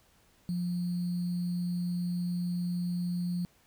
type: tone with sample-and-hold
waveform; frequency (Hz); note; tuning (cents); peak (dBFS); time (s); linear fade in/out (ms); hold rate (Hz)
sine; 176.5; F3; +19; -29; 0.49-3.45; 0; 4410
effects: pink hiss -65 dBFS RMS until 3.66 s